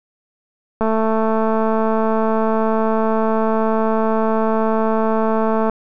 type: click train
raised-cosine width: 1 ms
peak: -6 dBFS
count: 1081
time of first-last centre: 0.81-5.697 s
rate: 221 Hz
effects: none